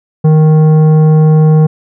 sine tone with tanh clipping, 155.56 Hz, D#3, in tune, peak -5 dBFS, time 0.24-1.67 s, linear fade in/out 10 ms, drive 11 dB, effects none

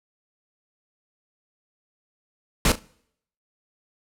pink noise with echo, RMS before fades -18 dBFS, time 2.65-2.72 s, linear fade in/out 2 ms, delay 36 ms, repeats 2, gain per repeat -14 dB, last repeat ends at 2.792 s, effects noise-tail reverb RT60 0.7 s tail -25 dB re dry + low-pass 12000 Hz 12 dB/octave

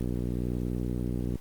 click train, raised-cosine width 3 ms, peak -18 dBFS, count 83, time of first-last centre 0.01-1.356 s, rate 60.9 Hz, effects pink hiss -54 dBFS RMS until 1.4 s + Opus 24 kbps

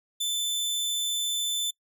sawtooth tone, 3526 Hz, A7, 3 cents sharp, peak -23 dBFS, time 0.2-1.71 s, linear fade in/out 10 ms, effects noise-tail reverb RT60 0.1 s tail -25 dB re dry

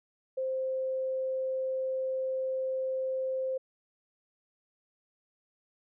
sine tone, 523.3 Hz, C5, in tune, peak -29 dBFS, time 0.37-3.58 s, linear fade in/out 10 ms, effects none

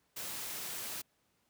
white noise, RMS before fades -41 dBFS, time 0.16-1.02 s, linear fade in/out 10 ms, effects pink hiss -75 dBFS RMS until 1.49 s + high-pass 80 Hz 12 dB/octave

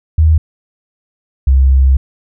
sine tone pair in turn, 78.9 / 66.49 Hz, D#2 / C2, +25 / +28 cents, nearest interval minor third, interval 297 cents, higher first, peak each -5 dBFS, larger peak neither, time 0.18-0.38 / 1.47-1.97 s, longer second, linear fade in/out 5 ms, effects none

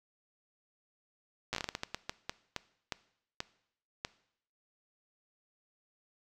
slowing click train, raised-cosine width 0.2 ms, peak -17 dBFS, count 17, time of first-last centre 1.53-4.049 s, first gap 8 ms, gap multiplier 1.34, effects noise-tail reverb RT60 0.7 s tail -19 dB re dry

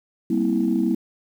sine chord, C dominant seventh, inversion second, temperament just, 196.22 / 235.5 / 261.6 / 327 Hz, G3 / Bb3 / C4 / E4, +2 / +18 / 0 / -14 cents, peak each -24 / -22 / -26 / -22 dBFS, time 0.3-0.95 s, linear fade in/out 5 ms, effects tanh soft clip ceiling -9 dBFS + 8-bit

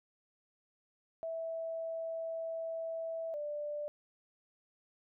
sine tone pair in turn, 655 / 590.9 Hz, E5 / D5, -11 / +10 cents, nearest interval major second, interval 179 cents, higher first, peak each -36 / -36 dBFS, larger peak neither, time 1.23-3.34 / 3.34-3.88 s, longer first, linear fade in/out 0 ms, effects none

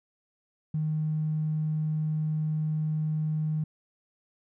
triangle tone with tanh clipping, 154.9 Hz, D#3, 7 cents flat, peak -25 dBFS, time 0.74-3.64 s, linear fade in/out 5 ms, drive 2 dB, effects none

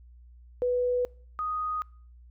sine tone pair in turn, 493.9 / 1244.6 Hz, B4 / D#6, 0 / 0 cents, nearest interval octave + major third, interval 1600 cents, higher second, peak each -23 / -28 dBFS, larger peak first, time 0.62-1.05 / 1.39-1.82 s, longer neither, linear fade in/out 0 ms, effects noise-tail reverb RT60 0.5 s tail -26 dB re dry + added 60 Hz sine -49 dBFS peak until 2.3 s

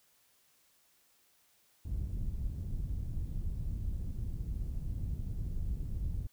pink low-pass noise, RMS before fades -36 dBFS, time 1.85-6.27 s, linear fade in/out 5 ms, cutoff 100 Hz, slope 12 dB/octave, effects white hiss -69 dBFS RMS until 6.32 s

